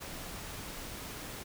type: noise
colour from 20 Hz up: pink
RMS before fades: -43 dBFS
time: 0-1.44 s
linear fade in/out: 20 ms
effects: none